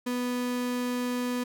35% pulse tone, 246.9 Hz, B3, in tune, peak -26 dBFS, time 0.06-1.44 s, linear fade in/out 10 ms, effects none

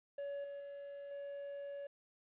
triangle tone with level steps, 565 Hz, C#5, 33 cents sharp, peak -38 / -42 / -44 / -41 dBFS, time 0.18-1.87 s, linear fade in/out 5 ms, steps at 0.44 / 0.6 / 1.11 s, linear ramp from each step 2 ms, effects resampled to 8000 Hz + 12-bit

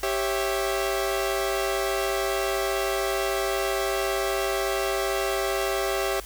sawtooth chord, C# diminished, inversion second, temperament equal with one note detuned, 392 / 548.3 / 659.3 Hz, G4 / C#5 / E5, 0 / -19 / 0 cents, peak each -23 / -26 / -26 dBFS, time 0.03-6.2 s, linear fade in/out 2 ms, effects added 50 Hz sine -41 dBFS peak until 6.25 s + white hiss -44 dBFS RMS until 6.25 s

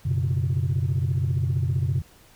sine chord, F# suspended fourth, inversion none, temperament equal, 92.5 / 123.47 / 138.59 Hz, F#2 / B2 / C#3, 0 / 0 / 0 cents, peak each -24 dBFS, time 0.05-2.02 s, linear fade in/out 10 ms, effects tanh soft clip ceiling -16 dBFS + pink hiss -54 dBFS RMS until 2.35 s

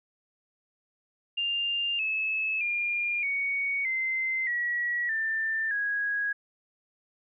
sine tone with pitch steps, 2799 / 2597 / 2409 / 2234 / 2073 / 1922.8 / 1783.7 / 1654.7 Hz, F7 / E7 / D7 / C#7 / C7 / B6 / A6 / G#6, +3 / -26 / +43 / +13 / -17 / -47 / +23 / -7 cents, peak -26 dBFS, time 1.37-6.33 s, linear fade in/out 10 ms, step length 620 ms, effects none

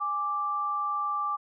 sine tone pair together, 827 / 1174.7 Hz, G#5 / D6, -8 / 0 cents, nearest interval tritone, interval 608 cents, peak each -36 / -27 dBFS, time 0-1.37 s, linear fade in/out 20 ms, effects none

